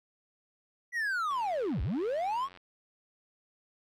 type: linear two-way sweep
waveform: triangle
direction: down then up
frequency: 1975.5 to 48.7 to 1139 Hz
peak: -27 dBFS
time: 0.92-2.49 s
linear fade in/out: 50 ms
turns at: 1.82 s
type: click train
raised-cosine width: 0.3 ms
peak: -36 dBFS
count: 116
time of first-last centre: 1.31-2.574 s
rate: 91 Hz
effects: none